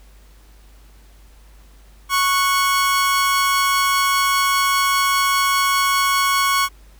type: tone pair together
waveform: sawtooth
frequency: 1105 / 1475 Hz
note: C#6 / F#6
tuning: -6 / -6 cents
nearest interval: perfect fourth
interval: 500 cents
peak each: -12 / -21 dBFS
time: 2.09-6.69 s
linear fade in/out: 50 ms
effects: added 50 Hz sine -44 dBFS peak until 6.99 s + pink hiss -54 dBFS RMS until 6.99 s